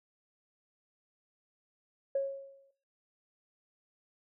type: tone with exponential decay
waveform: sine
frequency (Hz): 548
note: C#5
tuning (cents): -20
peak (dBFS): -25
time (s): 2.15-2.71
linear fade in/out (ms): 5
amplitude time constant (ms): 120
effects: noise-tail reverb RT60 0.5 s tail -18 dB re dry + tanh soft clip ceiling -21 dBFS